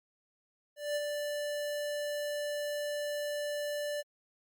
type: tone with ADSR envelope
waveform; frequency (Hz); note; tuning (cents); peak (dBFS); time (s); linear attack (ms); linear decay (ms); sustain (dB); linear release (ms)
square; 587; D5; -1; -30; 0.76-4.03; 200; 31; -4; 32
effects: Opus 48 kbps